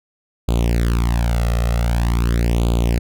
sawtooth tone with flanger, 58.27 Hz, A#1, in tune, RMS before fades -17 dBFS, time 0.48-2.99 s, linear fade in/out 5 ms, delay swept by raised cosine 0.27 to 1.57 ms, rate 0.45 Hz, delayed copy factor +0.95, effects none

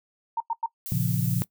sine tone bursts, 918 Hz, A#5, 27 cents flat, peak -23 dBFS, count 3, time 0.37-0.662 s, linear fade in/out 5 ms, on 34 ms, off 95 ms
violet noise, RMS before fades -35 dBFS, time 0.86-1.44 s, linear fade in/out 0 ms
sine chord, Bb minor, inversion none, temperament equal, 116.54 / 138.59 / 174.61 Hz, Bb2 / Db3 / F3, 0 / 0 / 0 cents, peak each -27 dBFS, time 0.92-1.42 s, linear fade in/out 0 ms
effects noise-tail reverb RT60 0.1 s tail -21 dB re dry

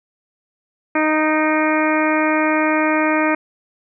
harmonic tone with a mistuned harmonic, 310 Hz, D#4, 6 cents flat, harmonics 1 / 2 / 3 / 4 / 5 / 6 / 7 / 8, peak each -18 / -21 / -23 / -24 / -25 / -26 / -26 / -27 dBFS, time 0.95-3.35 s, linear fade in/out 5 ms, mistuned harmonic 8, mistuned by -51 cents, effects none

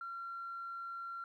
sine tone, 1370 Hz, F6, 34 cents flat, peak -40 dBFS, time 0.01-1.24 s, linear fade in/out 2 ms, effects tanh soft clip ceiling -36 dBFS + 13-bit

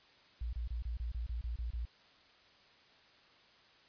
sine tone bursts, 58.27 Hz, A#1, in tune, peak -35 dBFS, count 10, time 0.41-1.853 s, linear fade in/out 5 ms, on 120 ms, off 27 ms, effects white hiss -63 dBFS RMS until 3.88 s + resampled to 11025 Hz

